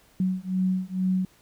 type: beating tone pair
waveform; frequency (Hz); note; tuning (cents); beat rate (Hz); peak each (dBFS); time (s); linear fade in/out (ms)
sine; 185 / 187.2; F#3 / F#3; 0 / +20; 2.2; -26; 0.2-1.25; 2
effects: pink hiss -59 dBFS RMS until 1.41 s